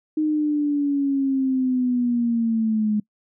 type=linear sweep; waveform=sine; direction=down; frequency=309.9 to 209.2 Hz; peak=-18 dBFS; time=0.17-3 s; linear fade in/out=5 ms; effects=noise-tail reverb RT60 0.1 s tail -24 dB re dry